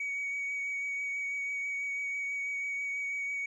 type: tone with vibrato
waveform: sine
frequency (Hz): 2251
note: C#7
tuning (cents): +26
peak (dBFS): -30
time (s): 0-3.46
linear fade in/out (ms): 5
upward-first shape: sine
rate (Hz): 6.1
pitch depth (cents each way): 15
effects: tanh soft clip ceiling -30 dBFS + 12-bit